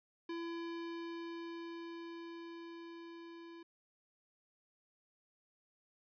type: tone with level ramp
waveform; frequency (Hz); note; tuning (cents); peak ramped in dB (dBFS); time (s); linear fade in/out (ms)
square; 336.4; E4; +35; -40 to -51; 0.29-3.63; 5
effects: resampled to 11025 Hz